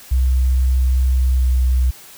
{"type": "tone with pitch glide", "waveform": "sine", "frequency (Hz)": [64.1, 63.22], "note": ["C2", "B1"], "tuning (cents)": [-35, 41], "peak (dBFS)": -12, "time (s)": [0.11, 1.91], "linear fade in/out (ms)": 10, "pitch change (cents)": -24, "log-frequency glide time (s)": [1.3, 1.47], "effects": ["white hiss -41 dBFS RMS until 2.17 s"]}